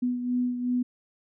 sine beating tone pair, 246.9 / 249.6 Hz, B3 / B3, 0 / +19 cents, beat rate 2.7 Hz, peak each -25 / -33 dBFS, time 0.02-0.83 s, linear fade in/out 10 ms, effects none

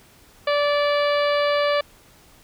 harmonic tone, 581 Hz, D5, 19 cents flat, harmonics 1 / 2 / 3 / 4 / 5 / 6 / 7 / 8, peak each -19 / -25 / -29 / -31 / -33 / -35 / -36 / -37 dBFS, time 0.47-1.81 s, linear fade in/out 5 ms, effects pink hiss -52 dBFS RMS until 2.43 s

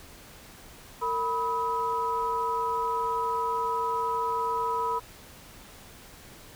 sine tone cluster, 456.6 / 984 / 1275 Hz, A#4 / B5 / D#6, -36 / -7 / +42 cents, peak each -33 / -27 / -33 dBFS, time 1.01-5 s, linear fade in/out 20 ms, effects pink hiss -49 dBFS RMS until 6.55 s

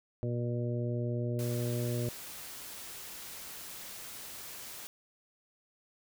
harmonic tone, 120.2 Hz, B2, 46 cents flat, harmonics 1 / 2 / 3 / 4 / 5, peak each -32 / -39 / -39 / -42 / -42 dBFS, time 0.23-2.09 s, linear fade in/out 0 ms
white noise, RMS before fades -45 dBFS, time 1.39-4.87 s, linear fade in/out 0 ms
effects none

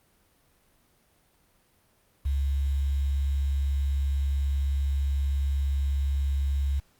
sine tone with quantisation, 69.3 Hz, C#2, in tune, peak -23 dBFS, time 2.25-6.8 s, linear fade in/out 10 ms, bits 8, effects pink hiss -65 dBFS RMS until 6.99 s + Opus 32 kbps

